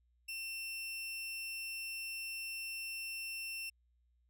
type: tone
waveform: sawtooth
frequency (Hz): 2700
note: E7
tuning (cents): +41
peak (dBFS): -37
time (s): 0.28-3.7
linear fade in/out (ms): 10
effects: added 60 Hz sine -70 dBFS peak until 4.29 s